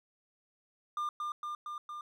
triangle tone with echo, 1200 Hz, D6, 37 cents sharp, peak -30 dBFS, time 0.97-1.09 s, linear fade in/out 2 ms, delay 230 ms, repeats 4, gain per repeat -2 dB, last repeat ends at 2.01 s, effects none

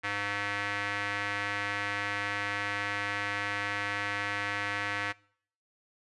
square tone with band-pass filter, 101.8 Hz, G#2, 34 cents flat, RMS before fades -33 dBFS, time 0.03-5.13 s, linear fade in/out 20 ms, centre 1900 Hz, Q 2.3, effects noise-tail reverb RT60 0.6 s tail -23 dB re dry + resampled to 24000 Hz

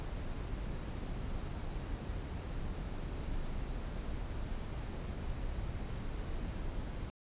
brown noise, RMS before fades -39 dBFS, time 0-7.1 s, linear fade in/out 0 ms, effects resampled to 8000 Hz

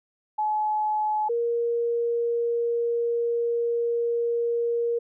sine tone pair in turn, 853 / 470 Hz, G#5 / A#4, +46 / +14 cents, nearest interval minor seventh, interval 1032 cents, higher first, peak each -22 dBFS, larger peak neither, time 0.38-1.29 / 1.29-4.99 s, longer second, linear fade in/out 10 ms, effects none

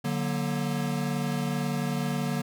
square chord, D augmented, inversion none, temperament equal with one note detuned, 146.83 / 185 / 237.3 Hz, D3 / F#3 / A#3, 0 / 0 / +31 cents, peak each -31 / -33 / -32 dBFS, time 0.04-2.42 s, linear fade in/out 10 ms, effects none

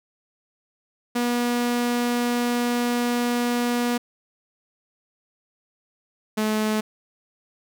sawtooth tone pair in turn, 241.4 / 215.4 Hz, B3 / A3, -39 / -37 cents, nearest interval major second, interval 198 cents, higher first, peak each -17 dBFS, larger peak neither, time 1.15-3.98 / 6.37-6.81 s, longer first, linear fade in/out 10 ms, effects none

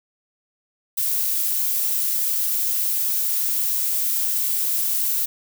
violet noise, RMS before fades -22 dBFS, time 0.97-5.26 s, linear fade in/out 10 ms, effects none

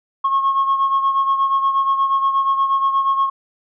sine beating tone pair, 1087 / 1095.4 Hz, C#6 / C#6, -34 / -21 cents, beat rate 8.4 Hz, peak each -14 / -21 dBFS, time 0.24-3.3 s, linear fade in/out 10 ms, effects tanh soft clip ceiling -10 dBFS

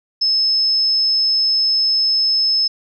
sine tone, 5210 Hz, E8, 21 cents flat, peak -13 dBFS, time 0.21-2.68 s, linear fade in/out 10 ms, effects none

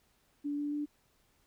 sine tone with pitch steps, 289.2 / 291.7 / 294.3 Hz, D4 / D4 / D4, -27 / -12 / +4 cents, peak -32 dBFS, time 0.44-0.86 s, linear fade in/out 20 ms, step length 140 ms, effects pink hiss -71 dBFS RMS until 1.46 s

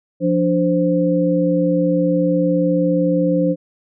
sine tone cluster, 174.6 / 294.1 / 520 Hz, F3 / D4 / C5, 0 / +3 / -11 cents, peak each -18 dBFS, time 0.2-3.56 s, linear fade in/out 50 ms, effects none

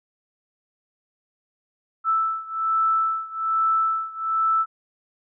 sine beating tone pair, 1318.5 / 1319.7 Hz, E6 / E6, 0 / +2 cents, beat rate 1.2 Hz, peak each -22 / -24 dBFS, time 2.04-4.66 s, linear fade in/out 50 ms, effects none

